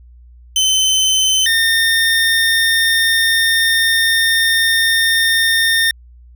25% pulse tone pair in turn, 3063 / 1821.3 Hz, G7 / A#6, -41 / -41 cents, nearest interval major sixth, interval 900 cents, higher first, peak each -8 dBFS, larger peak neither, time 0.56-1.46 / 1.46-5.91 s, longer second, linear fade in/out 2 ms, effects added 60 Hz sine -39 dBFS peak until 6.35 s

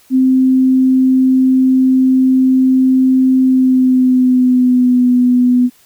sine tone with pitch glide, 260 to 248 Hz, C4 to B3, -11 to +7 cents, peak -7 dBFS, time 0.1-5.7 s, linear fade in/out 50 ms, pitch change -82 cents, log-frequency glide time 3.42-5.07 s, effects white hiss -49 dBFS RMS until 5.85 s

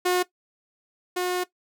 sawtooth tone pair in turn, 361.2 / 361.2 Hz, F#4 / F#4, -42 / -42 cents, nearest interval unison, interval 0 cents, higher neither, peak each -16 / -20 dBFS, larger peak first, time 0.05-0.23 / 1.16-1.44 s, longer second, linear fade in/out 10 ms, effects noise-tail reverb RT60 0.1 s tail -17 dB re dry

